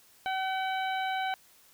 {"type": "harmonic tone with a mistuned harmonic", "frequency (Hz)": 760, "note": "F#5", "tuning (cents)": 46, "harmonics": [1, 2, 3, 4, 5], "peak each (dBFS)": [-30, -36, -40, -42, -44], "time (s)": [0.26, 1.34], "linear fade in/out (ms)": 0, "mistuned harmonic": 5, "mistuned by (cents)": 49, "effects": ["white hiss -60 dBFS RMS until 1.73 s"]}